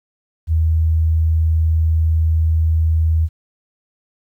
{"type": "tone", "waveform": "sine", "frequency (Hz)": 80.3, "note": "E2", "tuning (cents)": -45, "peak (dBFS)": -12, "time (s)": [0.47, 3.29], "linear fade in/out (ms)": 50, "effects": ["9-bit"]}